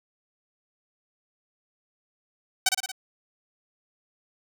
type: tone with echo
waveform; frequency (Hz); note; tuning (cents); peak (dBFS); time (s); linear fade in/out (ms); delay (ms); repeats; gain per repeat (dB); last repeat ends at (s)
5% pulse; 758; F#5; +42; -6; 2.66-2.69; 5; 57; 4; -4; 2.918
effects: none